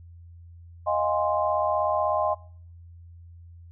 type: chord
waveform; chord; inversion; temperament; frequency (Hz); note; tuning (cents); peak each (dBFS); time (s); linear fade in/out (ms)
sine; F minor seventh; third; equal with one note detuned; 622.3 / 698.5 / 821.5 / 1046.5; Eb5 / F5 / Ab5 / C6; 0 / 0 / -19 / 0; -25 / -29 / -29 / -27; 0.86-2.35; 20
effects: noise-tail reverb RT60 0.6 s tail -24 dB re dry + added 85 Hz sine -44 dBFS peak until 3.71 s